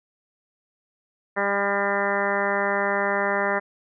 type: harmonic tone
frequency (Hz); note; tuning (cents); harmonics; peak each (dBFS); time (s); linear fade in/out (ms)
200; G3; +35; 1 / 2 / 3 / 4 / 5 / 6 / 7 / 8 / 9 / 10; -33 / -29 / -27 / -30 / -30 / -32 / -31 / -33 / -28 / -33; 1.36-3.6; 20
effects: none